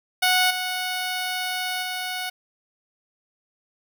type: tone with level steps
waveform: 10% pulse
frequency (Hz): 736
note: F#5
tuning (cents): -9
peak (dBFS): -9 / -17 / -19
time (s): 0.22-2.3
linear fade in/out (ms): 10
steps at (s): 0.5 / 1.82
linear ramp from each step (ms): 10
effects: none